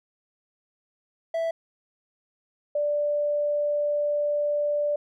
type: tone pair in turn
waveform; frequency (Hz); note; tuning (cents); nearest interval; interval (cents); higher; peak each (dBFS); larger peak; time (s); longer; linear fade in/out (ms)
triangle / sine; 659.3 / 587.4; E5 / D5; 0 / 0; major second; 200; first; -22; neither; 1.34-1.51 / 2.75-4.96; second; 5
effects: none